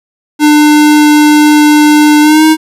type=tone with pitch glide; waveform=square; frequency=299.7 to 314.1 Hz; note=D4 to D#4; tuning=+35 to +16 cents; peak=-3 dBFS; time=0.39-2.57 s; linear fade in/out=50 ms; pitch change=+81 cents; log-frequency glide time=2.21-2.45 s; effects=resampled to 32000 Hz